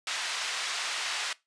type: band-pass noise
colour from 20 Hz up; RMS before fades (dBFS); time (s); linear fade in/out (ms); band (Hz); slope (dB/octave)
white; -33; 0.07-1.33; 2; 970 to 4500; 12
effects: noise-tail reverb RT60 0.2 s tail -20 dB re dry + resampled to 22050 Hz